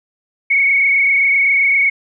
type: tone with frequency modulation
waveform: sine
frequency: 2217 Hz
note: C#7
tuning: in tune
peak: -10 dBFS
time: 0.5-1.9 s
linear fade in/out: 10 ms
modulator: 27.7 Hz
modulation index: 1.8
effects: none